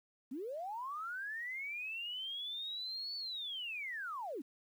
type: linear two-way sweep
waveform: sine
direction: up then down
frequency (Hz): 233.1 to 4500 to 233.1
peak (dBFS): -39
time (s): 0.31-4.42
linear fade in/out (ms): 10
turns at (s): 3.16
effects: 11-bit